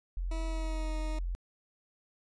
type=tone; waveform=sine; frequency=43.75 Hz; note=F1; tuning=4 cents sharp; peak=-31 dBFS; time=0.17-1.35 s; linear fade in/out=0 ms
type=tone with pitch glide; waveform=20% pulse; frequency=323.6 to 311 Hz; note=E4 to D#4; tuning=-32 to -1 cents; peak=-35 dBFS; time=0.31-1.19 s; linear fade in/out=5 ms; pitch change=-69 cents; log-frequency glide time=0.46-0.96 s
effects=resampled to 22050 Hz